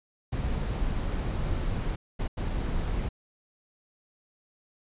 brown noise bursts at uneven times, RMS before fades -29 dBFS, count 3, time 0.32-1.96 / 2.19-2.28 / 2.37-3.09 s, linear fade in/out 10 ms, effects resampled to 8000 Hz

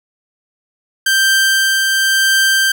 sawtooth tone with tremolo, 1570 Hz, G6, 2 cents sharp, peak -6 dBFS, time 1.06-2.72 s, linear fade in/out 5 ms, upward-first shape triangle, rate 0.94 Hz, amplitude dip 30%, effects none

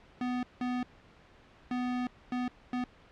square tone bursts at uneven times, 248.5 Hz, B3, 11 cents sharp, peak -31 dBFS, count 5, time 0.21-0.43 / 0.61-0.83 / 1.71-2.07 / 2.32-2.48 / 2.73-2.84 s, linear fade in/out 2 ms, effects pink hiss -58 dBFS RMS until 3.11 s + low-pass 3000 Hz 12 dB/octave

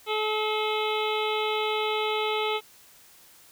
harmonic tone with a mistuned harmonic, 430 Hz, A4, 40 cents flat, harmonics 1 / 2 / 3 / 5 / 6 / 7 / 8 / 9, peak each -28 / -31 / -33 / -35 / -36 / -36 / -37 / -38 dBFS, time 0.06-2.61 s, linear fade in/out 50 ms, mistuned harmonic 7, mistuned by +29 cents, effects white hiss -54 dBFS RMS until 3.51 s

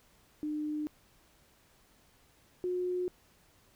sine tone pair in turn, 301.9 / 361.3 Hz, D4 / F#4, +48 / -41 cents, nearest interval minor third, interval 311 cents, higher second, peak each -32 / -30 dBFS, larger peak second, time 0.43-0.87 / 2.64-3.08 s, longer neither, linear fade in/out 0 ms, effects pink hiss -65 dBFS RMS until 3.75 s

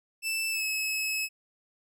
sawtooth tone with pitch glide, 2648 to 2580 Hz, E7 to E7, +7 to -38 cents, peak -25 dBFS, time 0.22-1.29 s, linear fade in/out 50 ms, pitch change -45 cents, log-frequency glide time 0.51-0.63 s, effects none

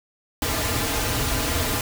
pink noise with comb filter, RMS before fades -24 dBFS, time 0.42-1.81 s, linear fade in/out 2 ms, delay 5.4 ms, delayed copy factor -0.8, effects none

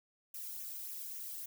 violet noise with flanger, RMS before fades -44 dBFS, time 0.34-1.46 s, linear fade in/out 5 ms, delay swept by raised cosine 0.22 to 1.14 ms, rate 3.6 Hz, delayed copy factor -0.55, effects none

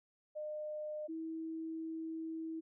sine tone pair in turn, 607 / 323 Hz, D#5 / E4, -43 / -35 cents, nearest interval major seventh, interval 1092 cents, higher first, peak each -39 / -39 dBFS, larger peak neither, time 0.35-1.08 / 1.08-2.61 s, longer second, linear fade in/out 20 ms, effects none

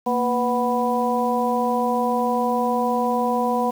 harmonic tone with a mistuned harmonic, 246.6 Hz, B3, 2 cents flat, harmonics 1 / 2 / 3 / 4, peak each -24 / -24 / -24 / -24 dBFS, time 0.06-3.71 s, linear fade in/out 10 ms, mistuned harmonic 1, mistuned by -93 cents, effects 7-bit

